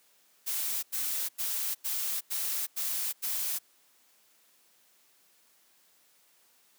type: noise bursts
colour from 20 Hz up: blue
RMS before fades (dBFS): -32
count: 7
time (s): 0.46-3.59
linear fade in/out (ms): 20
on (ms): 370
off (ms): 90
effects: white hiss -65 dBFS RMS until 6.78 s + high-pass 200 Hz 12 dB/octave